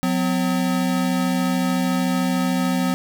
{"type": "tone pair together", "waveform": "square", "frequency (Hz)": [181.83, 255.4], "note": ["F#3", "C4"], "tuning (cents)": [-30, -42], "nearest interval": "tritone", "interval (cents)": 588, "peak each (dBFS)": -22, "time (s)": [0.03, 2.94], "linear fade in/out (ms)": 0, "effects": []}